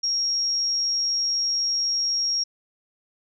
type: tone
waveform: sine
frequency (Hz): 5588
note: F8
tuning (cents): 0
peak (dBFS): -21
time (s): 0.03-2.44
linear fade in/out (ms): 10
effects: none